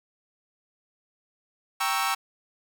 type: chord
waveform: sawtooth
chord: G diminished seventh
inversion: none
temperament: equal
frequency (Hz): 784 / 932.3 / 1108.7 / 1318.5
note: G5 / Bb5 / Db6 / Fb6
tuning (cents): 0 / 0 / 0 / 0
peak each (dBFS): -26 / -28 / -26 / -25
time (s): 1.8-2.15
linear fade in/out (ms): 10
effects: none